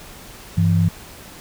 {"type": "tone pair together", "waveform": "sine", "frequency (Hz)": [98.85, 167.2], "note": ["G2", "E3"], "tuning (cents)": [15, 25], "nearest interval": "major sixth", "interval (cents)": 910, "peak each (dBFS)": -16, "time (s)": [0.57, 0.89], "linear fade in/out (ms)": 10, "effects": ["pink hiss -40 dBFS RMS until 1.4 s"]}